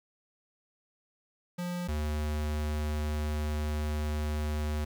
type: tone pair in turn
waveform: square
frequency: 176.8 / 75.46 Hz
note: F3 / D2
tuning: +22 / +48 cents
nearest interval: octave + minor third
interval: 1474 cents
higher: first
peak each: -33 / -30 dBFS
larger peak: second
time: 1.58-1.88 / 1.88-4.85 s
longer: second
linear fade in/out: 10 ms
effects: 11-bit